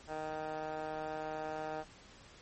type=tone with band-pass filter; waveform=15% pulse; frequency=155.56 Hz; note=D#3; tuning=in tune; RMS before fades=-40 dBFS; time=0.07-1.85 s; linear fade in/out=50 ms; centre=870 Hz; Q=2.8; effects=pink hiss -57 dBFS RMS until 2.41 s + MP3 32 kbps